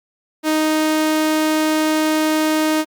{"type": "tone", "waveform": "sawtooth", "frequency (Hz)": 311.1, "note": "D#4", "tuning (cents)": 0, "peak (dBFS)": -11, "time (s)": [0.43, 2.85], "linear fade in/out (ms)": 50, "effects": ["Opus 48 kbps"]}